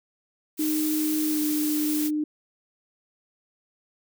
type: noise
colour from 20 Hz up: blue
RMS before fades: -31 dBFS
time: 0.57-2.11 s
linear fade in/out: 50 ms
type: tone with pitch glide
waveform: sine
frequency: 307.9 to 302.4 Hz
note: D#4 to D#4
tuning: -18 to -49 cents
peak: -23 dBFS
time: 0.59-2.24 s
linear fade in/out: 5 ms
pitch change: -31 cents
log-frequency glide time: 1.31-1.39 s
effects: none